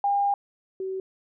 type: tone pair in turn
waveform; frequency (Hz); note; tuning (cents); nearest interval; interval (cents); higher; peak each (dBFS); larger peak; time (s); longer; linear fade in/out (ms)
sine; 805 / 379.9; G5 / F#4; +46 / +46; octave + minor second; 1300; first; -20 / -28; first; 0.04-0.34 / 0.8-1; first; 2
effects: none